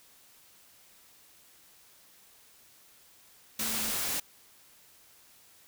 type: tone in noise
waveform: sine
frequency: 220 Hz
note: A3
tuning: in tune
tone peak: -42 dBFS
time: 3.59-3.91 s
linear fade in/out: 5 ms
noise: white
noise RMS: -32 dBFS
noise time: 3.59-4.2 s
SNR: -13 dB
effects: white hiss -59 dBFS RMS until 5.67 s